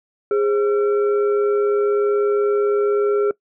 sine tone with frequency modulation, 411 Hz, G#4, 18 cents flat, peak -15 dBFS, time 0.31-3.31 s, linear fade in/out 2 ms, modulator 943 Hz, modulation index 0.46, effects noise-tail reverb RT60 0.1 s tail -21 dB re dry

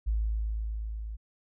sine tone with level ramp, 54.1 Hz, A1, 29 cents flat, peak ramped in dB -24 to -35 dBFS, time 0.06-1.17 s, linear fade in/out 20 ms, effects none

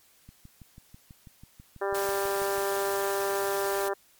click train, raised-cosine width 5 ms, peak -35 dBFS, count 15, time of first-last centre 0.29-2.581 s, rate 6.11 Hz
harmonic tone, 197.7 Hz, G3, 15 cents sharp, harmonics 2 / 3 / 4 / 5 / 6 / 7 / 8 / 9, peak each -29 / -33 / -35 / -37 / -39 / -40 / -41 / -42 dBFS, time 1.81-3.94 s, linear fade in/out 10 ms
white noise, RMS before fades -37 dBFS, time 1.94-3.89 s, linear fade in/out 10 ms
effects white hiss -61 dBFS RMS until 4.19 s + MP3 96 kbps

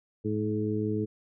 harmonic tone with a mistuned harmonic, 106.6 Hz, G#2, 46 cents sharp, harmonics 1 / 2 / 3 / 4, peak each -32 / -32 / -32 / -32 dBFS, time 0.24-1.06 s, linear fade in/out 20 ms, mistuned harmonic 1, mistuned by +27 cents, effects none

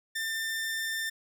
sawtooth tone, 1793 Hz, A6, 32 cents sharp, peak -27 dBFS, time 0.15-1.1 s, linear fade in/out 10 ms, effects none

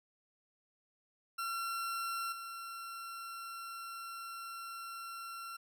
40% pulse tone with level steps, 1362 Hz, F6, 44 cents flat, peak -35 / -42 dBFS, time 1.38-5.57 s, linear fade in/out 10 ms, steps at 2.32 s, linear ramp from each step 5 ms, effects none

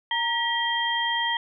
sine tone cluster, 928 / 1925 / 3195 Hz, A#5 / B6 / G7, -8 / -45 / +32 cents, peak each -27 dBFS, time 0.11-1.37 s, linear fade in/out 2 ms, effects none

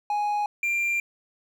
triangle tone pair in turn, 830.6 / 2379 Hz, G#5 / D7, 0 / +22 cents, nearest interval octave + tritone, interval 1822 cents, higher second, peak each -21 dBFS, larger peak neither, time 0.1-0.46 / 0.63-1 s, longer second, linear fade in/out 2 ms, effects none

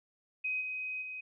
sine tone with level steps, 2518 Hz, D#7, 20 cents sharp, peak -31 / -35 / -39 dBFS, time 0.44-1.21 s, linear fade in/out 10 ms, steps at 0.6 / 1.01 s, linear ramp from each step 20 ms, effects none

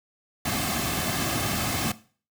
pink noise with comb filter, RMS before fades -27 dBFS, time 0.45-1.92 s, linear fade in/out 5 ms, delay 2.1 ms, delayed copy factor -0.55, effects noise-tail reverb RT60 0.4 s tail -17 dB re dry + high-pass 60 Hz 12 dB/octave

